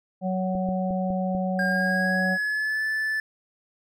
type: harmonic tone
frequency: 186.2 Hz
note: F#3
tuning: 11 cents sharp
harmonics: 1 / 3 / 4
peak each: -25 / -30 / -31 dBFS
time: 0.21-2.38 s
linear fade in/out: 50 ms
type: clicks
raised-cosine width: 3 ms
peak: -24 dBFS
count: 5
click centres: 0.552 / 0.689 / 0.907 / 1.104 / 1.35 s
type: tone with pitch glide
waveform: triangle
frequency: 1613 to 1748.9 Hz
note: G6 to A6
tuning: +49 to -11 cents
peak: -22 dBFS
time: 1.59-3.2 s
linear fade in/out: 2 ms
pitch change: +140 cents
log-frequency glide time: 1.69-2.84 s
effects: none